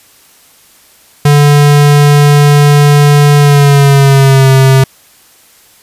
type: tone with pitch glide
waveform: square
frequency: 145.5 to 133.42 Hz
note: D3 to C3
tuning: -16 to +34 cents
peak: -3 dBFS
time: 1.25-4.84 s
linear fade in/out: 5 ms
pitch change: -150 cents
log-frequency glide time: 3.38-4.49 s
effects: white hiss -43 dBFS RMS until 5.82 s + resampled to 32000 Hz